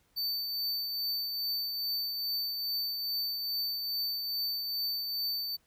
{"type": "tone with tremolo", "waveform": "square", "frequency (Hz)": 4560, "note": "C#8", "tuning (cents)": 48, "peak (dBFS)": -30, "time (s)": [0.16, 5.57], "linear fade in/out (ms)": 20, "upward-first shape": "triangle", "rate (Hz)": 2.4, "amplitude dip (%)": 40, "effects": ["pink hiss -70 dBFS RMS until 5.66 s"]}